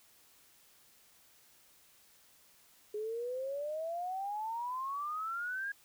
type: exponential sweep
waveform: sine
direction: up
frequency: 415.3 to 1650 Hz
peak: -35 dBFS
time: 2.94-5.72 s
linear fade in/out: 5 ms
effects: white hiss -64 dBFS RMS until 5.84 s